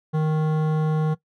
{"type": "tone with hard clipping", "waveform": "sine", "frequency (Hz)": 155.56, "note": "D#3", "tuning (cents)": 0, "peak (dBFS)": -21, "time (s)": [0.13, 1.15], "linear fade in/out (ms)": 20, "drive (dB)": 14, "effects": ["noise-tail reverb RT60 0.1 s tail -18 dB re dry"]}